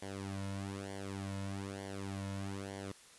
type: tone with flanger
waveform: sawtooth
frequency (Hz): 98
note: G2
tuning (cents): 0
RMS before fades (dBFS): -42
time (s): 0.02-2.92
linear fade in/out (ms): 5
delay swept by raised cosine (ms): 0.77 to 2.57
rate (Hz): 1.1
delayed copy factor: -0.85
effects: white hiss -59 dBFS RMS until 3.18 s + resampled to 24000 Hz